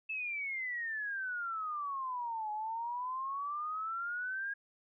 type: exponential two-way sweep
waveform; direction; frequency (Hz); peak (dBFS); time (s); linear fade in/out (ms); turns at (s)
sine; down then up; 2637 to 840 to 1641; -35; 0.09-4.54; 10; 2.51
effects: none